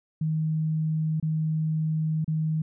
sine tone with dropouts, 157.2 Hz, D#3, 18 cents sharp, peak -23 dBFS, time 0.21-2.62 s, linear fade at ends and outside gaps 5 ms, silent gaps 1.2-1.226 / 2.245-2.278 s, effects none

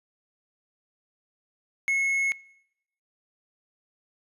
triangle tone, 2181 Hz, C#7, 29 cents flat, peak -20 dBFS, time 1.88-2.32 s, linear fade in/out 0 ms, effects noise-tail reverb RT60 0.8 s tail -24 dB re dry + resampled to 32000 Hz

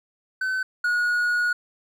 triangle tone pair in turn, 1522 / 1450.7 Hz, F#6 / F#6, +48 / -35 cents, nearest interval minor second, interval 83 cents, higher first, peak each -21 / -18 dBFS, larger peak second, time 0.41-0.63 / 0.84-1.53 s, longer second, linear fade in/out 5 ms, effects none

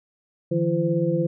sine tone cluster, 153.8 / 171.1 / 339.6 / 512 Hz, D#3 / F3 / F4 / C5, -20 / -35 / -48 / -38 cents, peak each -25 dBFS, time 0.51-1.27 s, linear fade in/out 10 ms, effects none

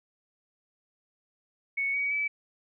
sine tone with pitch steps, 2217 / 2258 / 2300 Hz, C#7 / C#7 / D7, 0 / +31 / -37 cents, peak -26 dBFS, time 1.77-2.28 s, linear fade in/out 10 ms, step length 170 ms, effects none

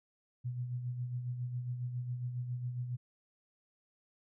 sine tone with tremolo, 123.47 Hz, B2, in tune, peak -33 dBFS, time 0.44-2.97 s, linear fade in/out 20 ms, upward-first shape sine, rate 7.3 Hz, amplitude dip 50%, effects none

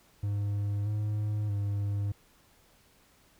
triangle tone with pitch steps, 101.9 / 105.4 / 101.3 Hz, G#2 / G#2 / G#2, -32 / +26 / -43 cents, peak -26 dBFS, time 0.23-2.12 s, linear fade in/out 5 ms, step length 630 ms, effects pink hiss -63 dBFS RMS until 3.39 s

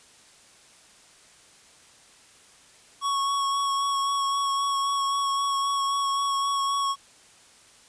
square tone with vibrato, 1108.7 Hz, C#6, in tune, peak -24 dBFS, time 3.01-6.96 s, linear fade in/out 50 ms, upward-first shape sine, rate 3.8 Hz, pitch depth 15 cents each way, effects white hiss -54 dBFS RMS until 7.88 s + resampled to 22050 Hz

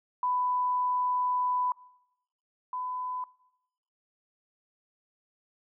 sine tone pair in turn, 996 / 1004.1 Hz, B5 / B5, +14 / +28 cents, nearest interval unison, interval 14 cents, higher second, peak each -25 / -31 dBFS, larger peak first, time 0.23-1.72 / 2.73-3.24 s, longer first, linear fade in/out 2 ms, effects noise-tail reverb RT60 0.9 s tail -23 dB re dry

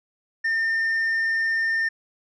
triangle tone with tanh clipping, 1809 Hz, A6, 48 cents sharp, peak -21 dBFS, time 0.44-1.89 s, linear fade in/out 10 ms, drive 7 dB, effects none

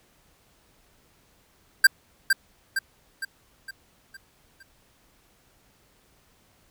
square tone with echo, 1578 Hz, G6, 11 cents sharp, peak -11 dBFS, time 1.84-1.87 s, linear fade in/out 5 ms, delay 460 ms, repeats 6, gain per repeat -6 dB, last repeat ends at 4.63 s, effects pink hiss -62 dBFS RMS until 6.7 s

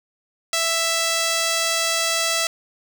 5% pulse tone, 661 Hz, E5, 5 cents sharp, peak -8 dBFS, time 0.53-2.47 s, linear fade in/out 2 ms, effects none

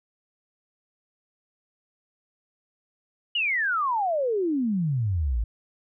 sine exponential sweep, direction down, 2960 to 51.2 Hz, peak -22 dBFS, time 3.35-5.44 s, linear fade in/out 5 ms, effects none

